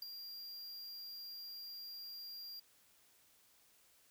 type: tone with ADSR envelope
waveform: square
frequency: 4772 Hz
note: D8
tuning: 27 cents sharp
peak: -39 dBFS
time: 0.02-2.6 s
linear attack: 4 ms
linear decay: 9 ms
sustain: -8 dB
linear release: 7 ms
effects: white hiss -69 dBFS RMS until 4.1 s